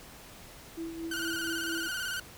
sine tone with tremolo, 329.6 Hz, E4, in tune, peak -33 dBFS, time 0.77-1.88 s, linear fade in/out 10 ms, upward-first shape triangle, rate 4.4 Hz, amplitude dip 60%
sawtooth tone with vibrato, 1480 Hz, F#6, in tune, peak -29 dBFS, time 1.11-2.2 s, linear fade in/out 5 ms, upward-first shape square, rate 18 Hz, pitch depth 57 cents each way
effects pink hiss -50 dBFS RMS until 2.37 s

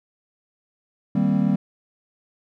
triangle chord, C minor seventh, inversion first, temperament equal, 155.56 / 196 / 233.1 / 261.6 Hz, Eb3 / G3 / Bb3 / C4, 0 / 0 / 0 / 0 cents, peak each -23 / -18 / -22 / -23 dBFS, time 1.15-1.56 s, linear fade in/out 5 ms, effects none

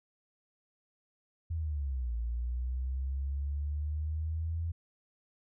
sine linear two-way sweep, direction down then up, 84 to 57 to 84 Hz, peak -31 dBFS, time 1.5-4.72 s, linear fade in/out 10 ms, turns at 2.15 s, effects none

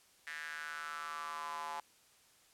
square tone with high-pass filter sweep, 78 Hz, D#2, 5 cents sharp, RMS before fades -43 dBFS, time 0.27-1.8 s, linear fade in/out 0 ms, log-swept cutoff 1800 to 890 Hz, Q 5.6, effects white hiss -66 dBFS RMS until 2.53 s + low-pass 11000 Hz 12 dB/octave

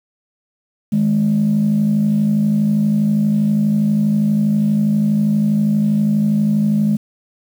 sine tone pair together, 157.6 / 210 Hz, D#3 / G#3, +23 / +19 cents, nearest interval perfect fourth, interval 496 cents, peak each -18 / -12 dBFS, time 0.92-6.97 s, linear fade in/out 10 ms, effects tanh soft clip ceiling -8 dBFS + 7-bit

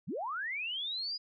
sine linear sweep, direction up, 107.6 to 4978 Hz, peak -34 dBFS, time 0.07-1.18 s, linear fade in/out 20 ms, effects none

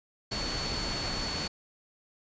sine tone in noise, 4434 Hz, C#8, in tune, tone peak -35 dBFS, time 0.31-1.48 s, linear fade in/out 10 ms, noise pink, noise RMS -34 dBFS, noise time 0.31-1.48 s, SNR -4 dB, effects resampled to 16000 Hz

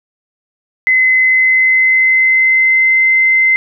sine tone with pitch glide, 2041 to 2069 Hz, C7 to C7, -44 to -20 cents, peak -7 dBFS, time 0.87-3.56 s, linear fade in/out 0 ms, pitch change +24 cents, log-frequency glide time 1.19-3.05 s, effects none

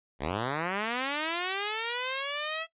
5% pulse linear sweep, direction up, 61.74 to 659.3 Hz, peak -18 dBFS, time 0.19-2.67 s, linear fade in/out 50 ms, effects noise-tail reverb RT60 0.1 s tail -17 dB re dry + resampled to 8000 Hz

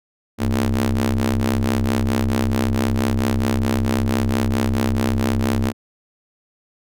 sawtooth ring-modulated tone, 65.3 Hz, C2, 3 cents flat, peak -10 dBFS, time 0.38-5.73 s, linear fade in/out 50 ms, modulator 161 Hz, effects none

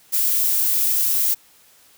violet noise, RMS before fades -19 dBFS, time 0.12-1.35 s, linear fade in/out 20 ms, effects white hiss -53 dBFS RMS until 1.97 s

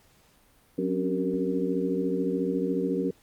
sine tone cluster, 183.3 / 267.5 / 281.5 / 382 / 465.1 Hz, F#3 / C4 / C#4 / G4 / A#4, -16 / +38 / +27 / -45 / -4 cents, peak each -31 dBFS, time 0.78-3.11 s, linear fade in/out 5 ms, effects pink hiss -61 dBFS RMS until 3.22 s + Opus 48 kbps

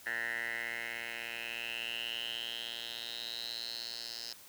10% pulse tone with band-pass filter sweep, 116.54 Hz, A#2, in tune, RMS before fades -40 dBFS, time 0.06-4.33 s, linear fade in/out 5 ms, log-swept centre 1800 to 4900 Hz, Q 7.6, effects white hiss -55 dBFS RMS until 4.48 s

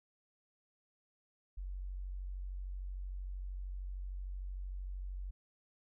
sine tone, 46.56 Hz, F#1, 12 cents sharp, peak -39 dBFS, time 1.57-5.31 s, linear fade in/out 10 ms, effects none

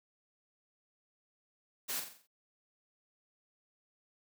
white noise with echo, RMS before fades -37 dBFS, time 1.88-2.01 s, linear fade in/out 20 ms, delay 44 ms, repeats 6, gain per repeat -6 dB, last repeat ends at 2.274 s, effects high-pass 200 Hz 12 dB/octave

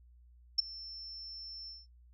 sine tone with ADSR envelope, 5360 Hz, E8, 28 cents sharp, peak -21 dBFS, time 0.58-1.87 s, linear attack 12 ms, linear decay 14 ms, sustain -21 dB, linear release 190 ms, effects noise-tail reverb RT60 0.1 s tail -21 dB re dry + added 60 Hz sine -57 dBFS peak until 2.13 s

